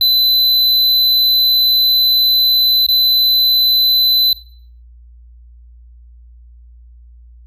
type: tone with dropouts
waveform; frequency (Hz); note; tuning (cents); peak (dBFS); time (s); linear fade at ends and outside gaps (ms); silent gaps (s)
square; 4019; B7; +30; -10; 0.01-4.33; 2; 2.865-2.886
effects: noise-tail reverb RT60 0.5 s tail -17 dB re dry + added 59 Hz sine -38 dBFS peak until 7.46 s